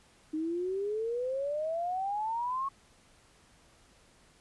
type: exponential sweep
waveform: sine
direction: up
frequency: 306.1 to 1108 Hz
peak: -30 dBFS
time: 0.33-2.69 s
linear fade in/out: 10 ms
effects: pink hiss -62 dBFS RMS until 4.4 s + resampled to 24000 Hz